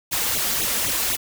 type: noise with flanger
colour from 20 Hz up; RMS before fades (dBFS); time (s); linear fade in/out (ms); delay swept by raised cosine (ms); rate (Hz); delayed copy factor
white; -23; 0.11-1.17; 20; 0.29 to 4.49; 3.9; +1
effects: none